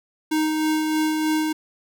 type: tone with tremolo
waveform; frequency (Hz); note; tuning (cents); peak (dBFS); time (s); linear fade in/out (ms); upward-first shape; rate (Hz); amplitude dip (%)
square; 311.1; D#4; 0; -19; 0.31-1.53; 10; sine; 3.2; 30
effects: none